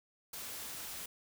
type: noise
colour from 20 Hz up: white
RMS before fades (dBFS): -44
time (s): 0.33-1.06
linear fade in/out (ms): 5
effects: none